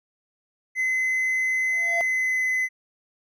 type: tone with pitch glide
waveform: triangle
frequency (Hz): 2042 to 2029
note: C7 to B6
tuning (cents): -43 to +46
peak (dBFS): -19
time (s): 0.75-2.69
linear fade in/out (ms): 50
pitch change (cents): -11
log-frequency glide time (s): 2-2.42
type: tone with exponential growth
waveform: sine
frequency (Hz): 682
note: F5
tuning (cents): -41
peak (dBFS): -21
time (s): 1.64-2.01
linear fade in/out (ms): 0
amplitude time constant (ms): 80
effects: tanh soft clip ceiling -13 dBFS